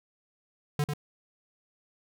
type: tone with echo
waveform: square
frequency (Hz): 146.83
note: D3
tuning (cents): 0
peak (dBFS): -25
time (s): 0.79-0.84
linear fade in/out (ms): 2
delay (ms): 96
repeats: 1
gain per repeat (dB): -5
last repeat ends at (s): 0.936
effects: none